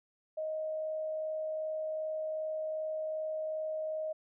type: tone with amplitude modulation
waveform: sine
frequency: 626 Hz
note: D#5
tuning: 10 cents sharp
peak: -32 dBFS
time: 0.37-4.13 s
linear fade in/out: 10 ms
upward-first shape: sine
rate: 62.6 Hz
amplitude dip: 25%
effects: none